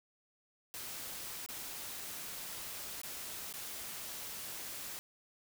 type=noise with dropouts; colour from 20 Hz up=white; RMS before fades=-44 dBFS; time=0.74-4.99 s; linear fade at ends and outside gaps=0 ms; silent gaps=1.462-1.488 / 3.016-3.034 / 3.526-3.539 s; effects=none